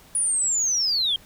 sine linear sweep, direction down, 9790 to 3147 Hz, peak -19 dBFS, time 0.15-1.16 s, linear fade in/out 2 ms, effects tanh soft clip ceiling -15 dBFS + pink hiss -51 dBFS RMS until 1.25 s

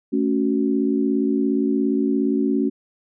sine chord, F# minor, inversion first, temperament equal, 220 / 277.2 / 370 Hz, A3 / C#4 / F#4, 0 / 0 / 0 cents, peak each -22 / -20 / -24 dBFS, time 0.12-2.7 s, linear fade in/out 20 ms, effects none

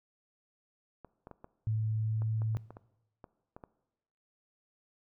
clicks, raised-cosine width 1 ms, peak -33 dBFS, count 12, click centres 1.047 / 1.271 / 1.313 / 1.444 / 2.22 / 2.419 / 2.549 / 2.706 / 2.769 / 3.242 / 3.565 / 3.638 s
sine tone with pitch glide, 109.4 to 110.29 Hz, A2 to A2, -9 to +5 cents, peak -28 dBFS, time 1.67-2.57 s, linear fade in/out 0 ms, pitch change +14 cents, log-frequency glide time 2.01-2.29 s
effects noise-tail reverb RT60 1.0 s tail -19 dB re dry

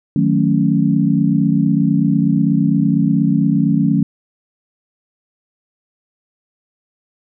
sine chord, D# half-diminished seventh, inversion none, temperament equal with one note detuned, 155.56 / 184.04 / 220 / 277.2 Hz, D#3 / F#3 / A3 / C#4, 0 / -9 / 0 / 0 cents, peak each -17 dBFS, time 0.16-4.03 s, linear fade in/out 2 ms, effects none

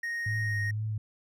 triangle tone, 1864.7 Hz, A#6, in tune, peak -29 dBFS, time 0.03-0.71 s, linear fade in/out 5 ms
sine tone with vibrato, 106.1 Hz, G#2, 38 cents sharp, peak -29 dBFS, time 0.26-0.98 s, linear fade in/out 5 ms, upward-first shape triangle, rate 2.1 Hz, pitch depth 52 cents each way
effects none

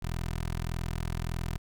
15% pulse tone with notch filter, 41.68 Hz, E1, 20 cents sharp, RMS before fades -33 dBFS, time 0.02-1.58 s, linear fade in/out 10 ms, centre 480 Hz, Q 1.4, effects none

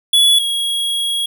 square tone pair in turn, 3405 / 3310 Hz, G#7 / G#7, +42 / -6 cents, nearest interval unison, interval 48 cents, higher first, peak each -9 / -17 dBFS, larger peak first, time 0.13-0.39 / 0.39-1.26 s, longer second, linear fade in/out 5 ms, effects none

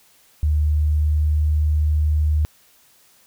sine tone with pitch glide, 75.5 to 76.07 Hz, D2 to D#2, +48 to -39 cents, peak -15 dBFS, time 0.43-2.45 s, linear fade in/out 0 ms, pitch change +13 cents, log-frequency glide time 0.63-1.55 s, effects white hiss -55 dBFS RMS until 3.26 s

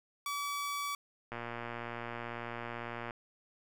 sawtooth tone, 1145 Hz, D6, 44 cents flat, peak -31 dBFS, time 0.26-0.95 s, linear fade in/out 2 ms
click train, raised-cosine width 0.5 ms, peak -25 dBFS, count 212, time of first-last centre 1.32-3.108 s, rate 118 Hz
effects none

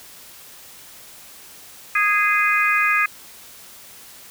harmonic tone, 413.5 Hz, G#4, 8 cents flat, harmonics 3 / 4 / 5 / 6, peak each -21 / -21 / -21 / -21 dBFS, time 1.95-3.06 s, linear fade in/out 5 ms, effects white hiss -43 dBFS RMS until 4.3 s

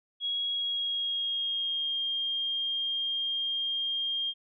sine tone with pitch glide, 3313 to 3215 Hz, G#7 to G7, -5 to +43 cents, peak -28 dBFS, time 0.2-4.34 s, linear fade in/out 50 ms, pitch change -52 cents, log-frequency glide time 0.49-2.01 s, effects none

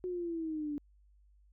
sine exponential sweep, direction down, 367.4 to 288.4 Hz, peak -34 dBFS, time 0.04-0.78 s, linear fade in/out 0 ms, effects added 50 Hz sine -61 dBFS peak until 1.52 s

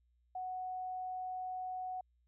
sine tone, 740 Hz, F#5, in tune, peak -38 dBFS, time 0.35-2.01 s, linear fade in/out 5 ms, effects added 60 Hz sine -70 dBFS peak until 2.27 s

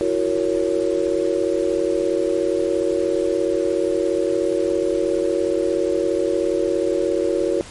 sine chord, F# dominant seventh, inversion third, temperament just, 333 / 370 / 462.5 / 555 Hz, E4 / F#4 / A#4 / C#5, +18 / 0 / -14 / +2 cents, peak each -23 / -22 / -23 / -23 dBFS, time 0.01-7.61 s, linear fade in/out 0 ms, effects pink hiss -39 dBFS RMS until 7.7 s + MP3 48 kbps

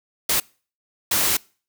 white noise bursts at uneven times, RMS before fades -20 dBFS, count 2, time 0.29-0.4 / 1.11-1.37 s, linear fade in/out 5 ms, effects noise-tail reverb RT60 0.4 s tail -25 dB re dry

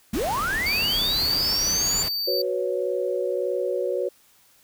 sine linear sweep, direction up, 174.61 to 7230 Hz, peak -23 dBFS, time 0.13-2.03 s, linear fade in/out 5 ms
pink noise, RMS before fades -32 dBFS, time 0.13-2.09 s, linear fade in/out 10 ms
square tone, 4602 Hz, D8, 36 cents flat, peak -25 dBFS, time 0.66-2.42 s, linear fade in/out 5 ms
sine chord, F# suspended fourth, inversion none, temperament just, 370 / 493.3 / 555 Hz, F#4 / B4 / C#5, 0 / -2 / +2 cents, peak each -27 dBFS, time 2.27-4.09 s, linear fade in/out 10 ms
effects white hiss -58 dBFS RMS until 4.63 s

